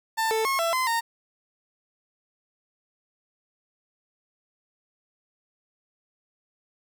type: tone with pitch steps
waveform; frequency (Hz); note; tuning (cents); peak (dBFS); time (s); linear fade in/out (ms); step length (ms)
30% pulse; 892 / 442.3 / 1085 / 669 / 1029 / 922; A5 / A4 / C#6 / E5 / C6 / A#5; +23 / +9 / -37 / +25 / -29 / -19; -20; 0.17-1.01; 20; 140
effects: none